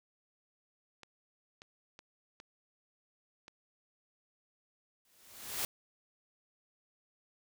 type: clicks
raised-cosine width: 0.2 ms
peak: -33 dBFS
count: 5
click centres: 1.033 / 1.619 / 1.991 / 2.401 / 3.481 s
type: noise with exponential growth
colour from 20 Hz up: white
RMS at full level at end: -33 dBFS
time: 5.05-5.65 s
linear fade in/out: 1 ms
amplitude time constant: 130 ms
effects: none